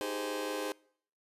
sawtooth chord, Ab major seventh, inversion second, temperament just, 311.5 / 389.3 / 415.3 / 519.1 Hz, Eb4 / G4 / Ab4 / C5, +2 / -12 / 0 / -14 cents, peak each -36 / -39 / -35 / -34 dBFS, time 0.01-0.72 s, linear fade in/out 0 ms, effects noise-tail reverb RT60 0.6 s tail -24 dB re dry + resampled to 32000 Hz

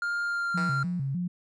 triangle tone with pitch glide, 1405 to 1385.7 Hz, F6 to F6, +10 to -14 cents, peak -25 dBFS, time 0.02-0.83 s, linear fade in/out 2 ms, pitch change -24 cents, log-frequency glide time 0.24-0.59 s
sine tone with vibrato, 155.56 Hz, D#3, in tune, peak -27 dBFS, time 0.54-1.28 s, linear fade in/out 10 ms, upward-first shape square, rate 3.3 Hz, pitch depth 230 cents each way
5% pulse tone with exponential decay, 161.4 Hz, E3, 36 cents flat, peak -23 dBFS, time 0.57-1.17 s, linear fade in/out 5 ms, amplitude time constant 130 ms
effects resampled to 22050 Hz

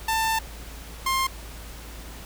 sawtooth tone pair in turn, 891 / 1059.6 Hz, A5 / C6, +22 / +22 cents, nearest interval minor third, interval 300 cents, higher second, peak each -18 dBFS, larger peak neither, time 0.08-0.39 / 1.06-1.27 s, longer first, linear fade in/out 5 ms, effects added 55 Hz sine -39 dBFS peak until 2.25 s + pink hiss -43 dBFS RMS until 2.25 s

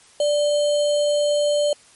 sine tone with sample-and-hold, 587.3 Hz, D5, in tune, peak -16 dBFS, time 0.2-1.73 s, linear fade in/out 2 ms, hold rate 3675 Hz, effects white hiss -51 dBFS RMS until 1.95 s + MP3 48 kbps

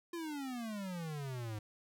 square exponential sweep, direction down, 349.2 to 103.7 Hz, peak -40 dBFS, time 0.13-1.59 s, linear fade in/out 5 ms, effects none

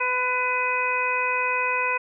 harmonic tone with a mistuned harmonic, 502 Hz, B4, 28 cents sharp, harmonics 1 / 2 / 3 / 4 / 5, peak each -31 / -26 / -30 / -31 / -25 dBFS, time 0-1.98 s, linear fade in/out 10 ms, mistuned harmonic 3, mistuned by -20 cents, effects none

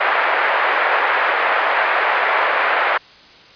white band-pass noise, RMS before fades -17 dBFS, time 0-2.98 s, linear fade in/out 10 ms, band 510 to 2000 Hz, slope 24 dB/octave, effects white hiss -44 dBFS RMS until 3.55 s + resampled to 11025 Hz

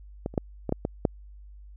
clicks, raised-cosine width 2 ms, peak -16 / -29 / -10 / -15 / -11 / -13 / -7 dBFS, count 7, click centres 0.261 / 0.34 / 0.378 / 0.693 / 0.724 / 0.851 / 1.052 s, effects added 50 Hz sine -44 dBFS peak until 1.76 s

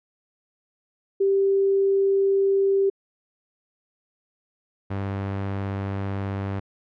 sine / sawtooth tone pair in turn, 392 / 98.31 Hz, G4 / G2, 0 / +5 cents, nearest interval 2 octaves, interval 2395 cents, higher first, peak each -17 / -22 dBFS, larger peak first, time 1.2-2.9 / 4.9-6.6 s, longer neither, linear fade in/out 10 ms, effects low-pass 2000 Hz 12 dB/octave

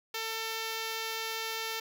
5% pulse tone, 447.5 Hz, A4, 29 cents sharp, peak -22 dBFS, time 0.14-1.8 s, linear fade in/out 5 ms, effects none

